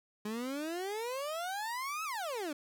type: exponential two-way sweep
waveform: 30% pulse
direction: up then down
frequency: 206.4 to 1318.5 to 277.9 Hz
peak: -33 dBFS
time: 0.25-2.53 s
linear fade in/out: 5 ms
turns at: 2.04 s
effects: none